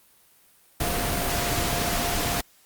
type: tone in noise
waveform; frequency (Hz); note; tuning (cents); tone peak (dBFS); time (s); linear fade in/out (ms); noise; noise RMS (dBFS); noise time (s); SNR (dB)
sine; 698.5; F5; 0; -32; 0.8-2.41; 5; pink; -26; 0.8-2.41; -9
effects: white hiss -58 dBFS RMS until 2.65 s + Opus 32 kbps